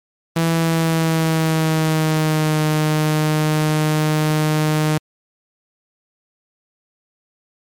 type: tone with pitch glide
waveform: sawtooth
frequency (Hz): 165 to 153.95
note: E3 to D#3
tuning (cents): +2 to -18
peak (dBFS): -11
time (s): 0.36-4.98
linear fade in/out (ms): 5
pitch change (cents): -120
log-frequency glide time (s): 0.52-2.64
effects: MP3 96 kbps